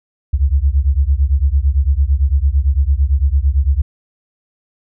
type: beating tone pair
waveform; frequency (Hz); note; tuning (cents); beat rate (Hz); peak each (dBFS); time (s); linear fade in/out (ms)
sine; 65.41 / 74.31; C2 / D2; 0 / +21; 8.9; -13 / -14; 0.33-3.82; 10
effects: none